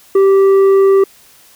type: tone with tanh clipping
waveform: sine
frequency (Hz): 389.8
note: G4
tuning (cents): -10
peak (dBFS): -7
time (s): 0.15-1.04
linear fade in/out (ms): 5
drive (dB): 6
effects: white hiss -45 dBFS RMS until 1.55 s